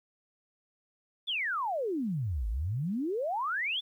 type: exponential two-way sweep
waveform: sine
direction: down then up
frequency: 3588 to 49.97 to 3588 Hz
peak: -29 dBFS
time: 1.27-3.81 s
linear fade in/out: 20 ms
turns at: 2.48 s
effects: 11-bit